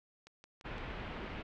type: click train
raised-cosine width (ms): 0.2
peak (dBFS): -37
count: 4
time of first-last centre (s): 0.27-0.782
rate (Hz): 5.86
type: low-pass noise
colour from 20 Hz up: pink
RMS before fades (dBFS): -43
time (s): 0.64-1.43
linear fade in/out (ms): 20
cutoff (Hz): 3000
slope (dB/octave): 24
effects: none